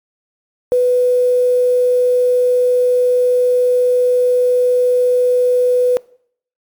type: tone with quantisation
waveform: sine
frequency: 496.8 Hz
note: B4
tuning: 10 cents sharp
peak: -9 dBFS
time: 0.72-5.97 s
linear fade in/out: 0 ms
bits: 6
effects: noise-tail reverb RT60 0.6 s tail -22 dB re dry + MP3 96 kbps